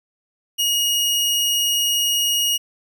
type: tone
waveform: sawtooth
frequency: 2877 Hz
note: F#7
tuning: 49 cents flat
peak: -14 dBFS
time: 0.58-2.58 s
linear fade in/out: 20 ms
effects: none